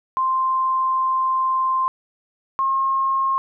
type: tone pair in turn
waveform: sine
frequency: 1046.5 / 1074.1 Hz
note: C6 / C6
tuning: 0 / +45 cents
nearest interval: unison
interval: 45 cents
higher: second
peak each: -17 dBFS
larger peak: neither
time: 0.17-1.88 / 2.59-3.38 s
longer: first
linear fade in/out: 0 ms
effects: none